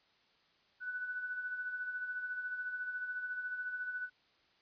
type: tone with tremolo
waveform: sine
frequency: 1489 Hz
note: F#6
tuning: 11 cents sharp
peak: -35 dBFS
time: 0.8-4.1 s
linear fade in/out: 50 ms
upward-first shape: sine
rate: 14 Hz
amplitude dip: 50%
effects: white hiss -70 dBFS RMS until 4.61 s + resampled to 11025 Hz